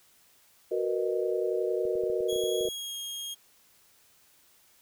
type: chord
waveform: sine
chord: B major seventh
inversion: second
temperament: just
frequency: 370.4 / 463 / 493.9 / 617.4 Hz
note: F#4 / A#4 / B4 / D#5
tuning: +2 / -12 / 0 / -14 cents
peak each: -30 / -30 / -35 / -34 dBFS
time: 0.71-2.69 s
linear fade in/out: 10 ms
type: clicks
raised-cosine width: 2 ms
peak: -33 dBFS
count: 11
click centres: 1.853 / 1.955 / 2.036 / 2.1 / 2.206 / 2.328 / 2.36 / 2.438 / 2.609 / 2.653 / 2.687 s
type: tone with pitch glide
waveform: sawtooth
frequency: 3322 to 3254 Hz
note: G#7 to G#7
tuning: 0 to -36 cents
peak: -32 dBFS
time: 2.28-3.35 s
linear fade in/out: 20 ms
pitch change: -36 cents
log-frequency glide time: 2.62-2.97 s
effects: white hiss -62 dBFS RMS until 4.81 s